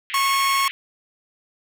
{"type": "band-pass noise", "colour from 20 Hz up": "white", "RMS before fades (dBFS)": -32, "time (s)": [0.1, 0.71], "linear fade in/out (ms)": 0, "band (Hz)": [1800, 3000], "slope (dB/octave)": 48}
{"type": "tone", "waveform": "sawtooth", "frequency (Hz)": 1095, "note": "C#6", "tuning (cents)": -22, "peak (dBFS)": -14, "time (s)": [0.14, 0.68], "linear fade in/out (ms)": 2}
{"effects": []}